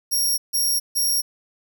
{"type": "tone bursts", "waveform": "15% pulse", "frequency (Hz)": 5588, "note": "F8", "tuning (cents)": 0, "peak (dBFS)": -13, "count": 3, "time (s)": [0.11, 1.22], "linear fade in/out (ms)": 20, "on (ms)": 270, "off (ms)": 150, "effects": []}